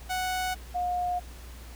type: tone pair in turn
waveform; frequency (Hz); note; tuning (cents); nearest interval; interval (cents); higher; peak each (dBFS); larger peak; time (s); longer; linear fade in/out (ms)
sawtooth / sine; 740 / 715.6; F#5 / F5; 0 / +42; minor second; 58; first; -24 / -26; first; 0.09-0.55 / 0.74-1.2; neither; 20
effects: added 60 Hz sine -42 dBFS peak until 1.75 s + pink hiss -50 dBFS RMS until 1.75 s